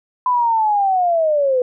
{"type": "linear sweep", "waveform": "sine", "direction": "down", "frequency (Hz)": [1011, 491.8], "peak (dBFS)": -13, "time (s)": [0.26, 1.62], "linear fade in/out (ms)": 2, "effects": []}